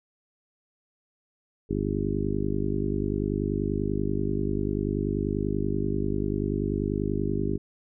harmonic tone with a mistuned harmonic, 50.3 Hz, G1, 45 cents sharp, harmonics 1 / 2 / 3 / 4 / 5 / 6 / 7 / 8, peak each -33 / -33 / -33 / -33 / -33 / -33 / -33 / -33 dBFS, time 1.69-7.58 s, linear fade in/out 20 ms, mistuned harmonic 1, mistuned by -46 cents, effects none

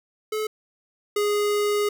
square tone pair in turn, 430.9 / 414.1 Hz, A4 / G#4, -36 / -5 cents, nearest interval minor second, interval 69 cents, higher first, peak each -25 / -21 dBFS, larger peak second, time 0.32-0.47 / 1.16-1.89 s, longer second, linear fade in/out 5 ms, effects none

